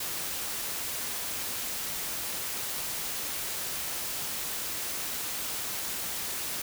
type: noise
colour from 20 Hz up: white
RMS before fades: -34 dBFS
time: 0-6.62 s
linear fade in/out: 5 ms
effects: none